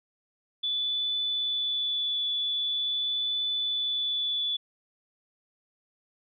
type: tone with vibrato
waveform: sine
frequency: 3467 Hz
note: A7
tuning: 26 cents flat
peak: -26 dBFS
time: 0.63-4.57 s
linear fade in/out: 10 ms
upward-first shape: triangle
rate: 0.44 Hz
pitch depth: 11 cents each way
effects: none